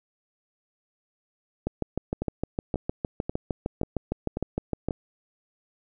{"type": "two click trains", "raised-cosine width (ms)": 2, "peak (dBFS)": [-13, -15], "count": [22, 6], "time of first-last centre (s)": [[1.67, 4.886], [2.22, 4.908]], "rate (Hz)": [6.53, 1.86], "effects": []}